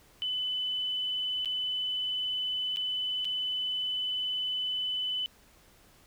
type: tone with dropouts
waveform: sine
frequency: 3007 Hz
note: F#7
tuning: 27 cents sharp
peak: -29 dBFS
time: 0.22-5.26 s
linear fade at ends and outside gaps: 0 ms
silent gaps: 1.448-1.457 / 2.761-2.77 / 3.246-3.252 s
effects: pink hiss -60 dBFS RMS until 6.06 s